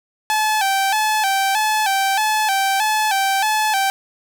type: tone with vibrato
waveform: sawtooth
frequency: 819 Hz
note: G#5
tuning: 24 cents flat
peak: -12 dBFS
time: 0.3-3.9 s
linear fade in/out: 0 ms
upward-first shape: square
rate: 1.6 Hz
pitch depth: 87 cents each way
effects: none